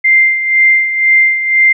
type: tone with tremolo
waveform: sine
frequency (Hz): 2093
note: C7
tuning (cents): 0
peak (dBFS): -4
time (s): 0.04-1.73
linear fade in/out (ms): 10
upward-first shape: sine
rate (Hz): 2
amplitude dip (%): 65
effects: none